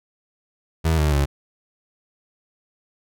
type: tone with pitch steps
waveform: 30% pulse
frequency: 81 / 75.58 / 70.51 Hz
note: E2 / D#2 / C#2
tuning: -30 / -50 / +30 cents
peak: -14 dBFS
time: 0.84-1.26 s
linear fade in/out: 20 ms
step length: 140 ms
effects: none